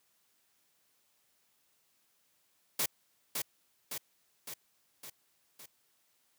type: noise with echo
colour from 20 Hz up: white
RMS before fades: -31 dBFS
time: 2.79-2.86 s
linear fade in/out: 5 ms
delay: 560 ms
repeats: 5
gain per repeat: -4 dB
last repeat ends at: 5.66 s
effects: white hiss -73 dBFS RMS until 6.38 s + high-pass 80 Hz 12 dB/octave